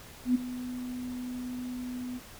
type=tone with ADSR envelope; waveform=sine; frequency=249.4 Hz; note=B3; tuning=17 cents sharp; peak=-19 dBFS; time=0.25-2.2 s; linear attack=100 ms; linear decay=13 ms; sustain=-15 dB; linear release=33 ms; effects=pink hiss -49 dBFS RMS until 2.39 s